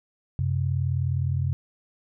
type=tone pair together; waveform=sine; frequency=92.5 / 132.18 Hz; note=F#2 / C3; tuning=0 / +18 cents; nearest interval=tritone; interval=618 cents; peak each=-25 dBFS; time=0.39-1.53 s; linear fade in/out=0 ms; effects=none